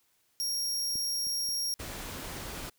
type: tone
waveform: sawtooth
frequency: 5588 Hz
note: F8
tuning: in tune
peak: -27 dBFS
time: 0.4-1.74 s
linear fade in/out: 0 ms
type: clicks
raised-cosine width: 3 ms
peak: -33 / -40 / -42 dBFS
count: 3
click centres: 0.956 / 1.269 / 1.489 s
type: noise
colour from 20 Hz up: pink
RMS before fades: -40 dBFS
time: 1.79-2.7 s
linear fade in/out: 10 ms
effects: white hiss -71 dBFS RMS until 2.78 s